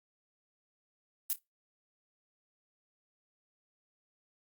violet noise with echo, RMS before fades -31 dBFS, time 1.3-1.33 s, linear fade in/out 0 ms, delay 28 ms, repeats 2, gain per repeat -15 dB, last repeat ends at 1.386 s, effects noise-tail reverb RT60 0.2 s tail -23 dB re dry + Opus 48 kbps

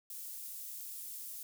pink high-pass noise, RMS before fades -45 dBFS, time 0.1-1.43 s, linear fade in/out 2 ms, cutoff 12000 Hz, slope 12 dB/octave, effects none

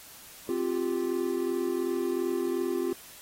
triangle chord, C suspended fourth, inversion none, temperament equal, 261.6 / 349.2 / 392 Hz, C4 / F4 / G4, 0 / 0 / 0 cents, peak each -32 / -27 / -30 dBFS, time 0.49-2.93 s, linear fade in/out 2 ms, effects white hiss -49 dBFS RMS until 3.21 s + AAC 48 kbps

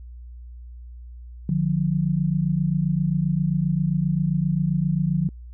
sine tone pair together, 150.94 / 178.5 Hz, D3 / F3, +48 / +38 cents, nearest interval minor third, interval 290 cents, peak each -22 dBFS, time 1.49-5.29 s, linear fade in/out 2 ms, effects added 60 Hz sine -37 dBFS peak until 5.53 s

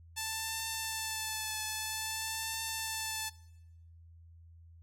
5% pulse tone with vibrato, 880 Hz, A5, in tune, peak -23 dBFS, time 0.16-3.3 s, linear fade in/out 20 ms, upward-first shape triangle, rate 0.51 Hz, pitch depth 28 cents each way, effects noise-tail reverb RT60 0.9 s tail -21 dB re dry + added 83 Hz sine -53 dBFS peak until 4.82 s

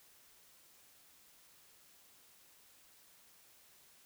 silence, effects white hiss -64 dBFS RMS until 4.05 s

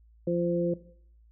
sine tone cluster, 173.7 / 345.2 / 518 Hz, F3 / F4 / C5, -9 / -20 / -17 cents, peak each -29 dBFS, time 0.27-0.74 s, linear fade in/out 5 ms, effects noise-tail reverb RT60 0.6 s tail -17 dB re dry + added 56 Hz sine -55 dBFS peak until 1.31 s

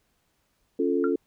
sine chord, Db augmented, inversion none, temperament equal, 277.2 / 349.2 / 440 Hz, Db4 / F4 / A4, 0 / 0 / 0 cents, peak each -26 dBFS, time 0.79-1.16 s, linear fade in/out 5 ms
sine tone with exponential decay, 1376 Hz, F6, 26 cents flat, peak -26 dBFS, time 1.04-1.15 s, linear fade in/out 1 ms, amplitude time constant 22 ms
effects pink hiss -71 dBFS RMS until 1.26 s

